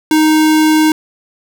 square tone, 311.1 Hz, D#4, in tune, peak -8 dBFS, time 0.11-0.92 s, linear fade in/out 2 ms, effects none

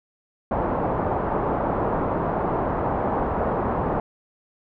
white low-pass noise, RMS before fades -24 dBFS, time 0.51-4 s, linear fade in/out 2 ms, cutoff 980 Hz, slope 24 dB/octave, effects none

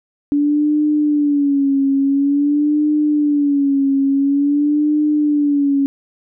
sine tone with vibrato, 287 Hz, D4, 40 cents flat, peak -12 dBFS, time 0.32-5.86 s, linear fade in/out 0 ms, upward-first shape sine, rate 0.48 Hz, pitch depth 81 cents each way, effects none

